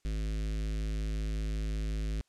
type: tone with notch filter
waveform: square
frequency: 52.7 Hz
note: G#1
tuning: 26 cents sharp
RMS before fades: -33 dBFS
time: 0.05-2.21 s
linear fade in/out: 0 ms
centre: 890 Hz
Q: 0.52
effects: white hiss -74 dBFS RMS until 2.28 s + low-pass 8000 Hz 12 dB/octave